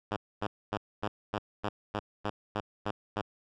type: tone bursts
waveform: 5% pulse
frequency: 104.6 Hz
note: G#2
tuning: 13 cents sharp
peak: -19 dBFS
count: 11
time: 0.11-3.215 s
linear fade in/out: 5 ms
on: 55 ms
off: 250 ms
effects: low-pass 3000 Hz 12 dB/octave